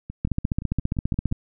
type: two click trains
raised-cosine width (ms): 5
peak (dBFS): -21 / -10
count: 8 / 17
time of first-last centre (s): 0.1-1.315 / 0.25-1.324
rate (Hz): 5.76 / 14.9
effects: none